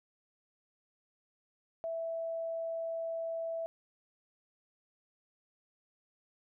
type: tone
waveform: sine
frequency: 659.3 Hz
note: E5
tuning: in tune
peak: -34 dBFS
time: 1.84-3.66 s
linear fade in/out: 0 ms
effects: none